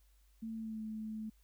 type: tone with pitch glide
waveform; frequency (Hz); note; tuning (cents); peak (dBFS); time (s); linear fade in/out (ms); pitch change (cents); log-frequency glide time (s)
sine; 223.7 to 217.7; A3 to A3; +29 to -18; -39; 0.42-1.3; 10; -47; 0.56-0.82
effects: added 50 Hz sine -64 dBFS peak until 1.43 s + white hiss -75 dBFS RMS until 1.43 s